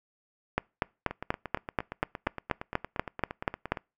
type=two click trains; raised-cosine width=0.5 ms; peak=-10 / -20 dBFS; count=14 / 24; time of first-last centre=0.58-3.72 / 1.11-3.772 s; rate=4.14 / 8.64 Hz; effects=noise-tail reverb RT60 0.3 s tail -26 dB re dry